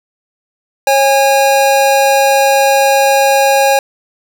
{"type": "tone pair together", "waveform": "square", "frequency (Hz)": [545.9, 818], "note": ["C#5", "G#5"], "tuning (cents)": [-27, -26], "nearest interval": "perfect fifth", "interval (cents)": 701, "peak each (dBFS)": -11, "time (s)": [0.87, 3.79], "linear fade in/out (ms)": 2, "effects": []}